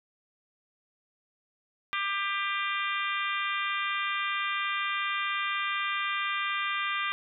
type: harmonic tone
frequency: 397.3 Hz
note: G4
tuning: 23 cents sharp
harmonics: 3 / 4 / 5 / 6 / 7 / 8 / 9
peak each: -32 / -36 / -35 / -35 / -39 / -40 / -40 dBFS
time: 1.93-7.12 s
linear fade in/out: 0 ms
effects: none